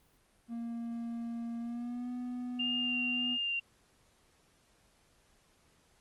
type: tone with pitch glide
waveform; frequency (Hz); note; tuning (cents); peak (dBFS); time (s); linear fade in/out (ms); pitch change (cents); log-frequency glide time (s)
triangle; 233.1 to 247; A#3 to B3; 0 to 0; -34; 0.48-3.38; 50; +100; 1.59-2.1
type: tone with vibrato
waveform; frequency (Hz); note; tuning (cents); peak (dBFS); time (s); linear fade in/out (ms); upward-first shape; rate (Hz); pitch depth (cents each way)
sine; 2794; F7; 0; -31; 2.59-3.6; 10; sine; 1.7; 17
effects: pink hiss -68 dBFS RMS until 6 s + Opus 32 kbps